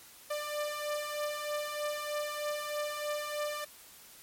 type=beating tone pair; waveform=sawtooth; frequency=592 / 595.2 Hz; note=D5 / D5; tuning=+14 / +23 cents; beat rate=3.2 Hz; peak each=-35 / -31 dBFS; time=0.3-3.65 s; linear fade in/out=10 ms; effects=white hiss -54 dBFS RMS until 4.22 s + MP3 64 kbps